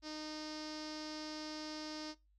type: tone with low-pass filter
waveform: sawtooth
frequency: 307.4 Hz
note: D#4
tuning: 21 cents flat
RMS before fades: -45 dBFS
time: 0.02-2.15 s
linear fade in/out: 50 ms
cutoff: 5100 Hz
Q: 6.7
effects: noise-tail reverb RT60 0.2 s tail -17 dB re dry + added 50 Hz sine -68 dBFS peak until 2.38 s